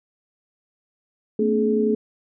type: tone cluster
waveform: sine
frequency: 223.7 / 254.9 / 284.1 / 423.8 Hz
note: A3 / C4 / C#4 / G#4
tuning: +29 / -45 / +43 / +35 cents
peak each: -21 / -29 / -28 / -20 dBFS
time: 1.39-1.95 s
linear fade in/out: 5 ms
effects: none